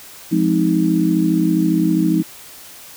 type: chord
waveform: sine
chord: F minor seventh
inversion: none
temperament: just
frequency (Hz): 174.61 / 209.5 / 261.9 / 314.3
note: F3 / Ab3 / C4 / Eb4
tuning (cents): 0 / +15 / +2 / +18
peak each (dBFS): -18 / -21 / -22 / -16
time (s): 0.31-2.23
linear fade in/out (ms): 20
effects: white hiss -39 dBFS RMS until 2.96 s